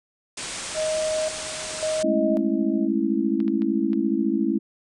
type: low-pass noise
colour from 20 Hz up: white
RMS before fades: -33 dBFS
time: 0.37-2.03 s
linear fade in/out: 5 ms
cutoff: 9500 Hz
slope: 96 dB/octave
type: tone with tremolo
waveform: sine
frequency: 626 Hz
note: D#5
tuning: 10 cents sharp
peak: -22 dBFS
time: 0.74-2.89 s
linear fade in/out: 50 ms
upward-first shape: square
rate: 0.92 Hz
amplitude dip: 80%
type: chord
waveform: sine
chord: A major seventh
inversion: third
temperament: just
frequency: 206.2 / 220 / 275 / 330 Hz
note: G#3 / A3 / C#4 / E4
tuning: -12 / 0 / -14 / +2 cents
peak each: -27 / -26 / -25 / -24 dBFS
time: 2.03-4.59 s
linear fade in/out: 20 ms
type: clicks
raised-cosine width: 0.3 ms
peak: -26 dBFS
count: 4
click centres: 3.403 / 3.48 / 3.62 / 3.932 s
effects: none